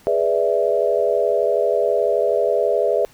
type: chord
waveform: sine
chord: E dominant seventh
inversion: first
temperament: equal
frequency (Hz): 415.3 / 493.9 / 587.3 / 659.3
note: G#4 / B4 / D5 / E5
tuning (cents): 0 / 0 / 0 / 0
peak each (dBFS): -21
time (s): 0.07-3.05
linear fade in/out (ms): 0
effects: pink hiss -51 dBFS RMS until 3.13 s